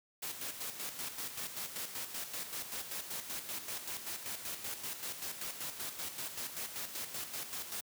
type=noise with tremolo; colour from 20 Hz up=white; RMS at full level=-40 dBFS; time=0.22-7.81 s; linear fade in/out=10 ms; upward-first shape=square; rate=5.2 Hz; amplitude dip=55%; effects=high-pass 80 Hz 12 dB/octave